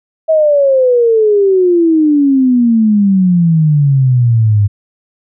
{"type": "exponential sweep", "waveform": "sine", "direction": "down", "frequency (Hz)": [647, 100.1], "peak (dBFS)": -6, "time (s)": [0.28, 4.68], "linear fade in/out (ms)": 20, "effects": []}